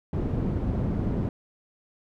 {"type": "low-pass noise", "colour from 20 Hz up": "white", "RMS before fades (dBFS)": -27, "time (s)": [0.13, 1.29], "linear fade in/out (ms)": 2, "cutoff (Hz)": 210, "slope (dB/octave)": 12, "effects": []}